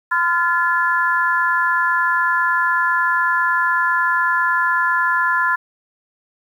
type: tone cluster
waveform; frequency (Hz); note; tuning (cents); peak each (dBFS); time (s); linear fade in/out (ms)
sine; 1021 / 1393 / 1723; C6 / F6 / A6; -43 / -5 / -37; -19; 0.11-5.56; 10
effects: 8-bit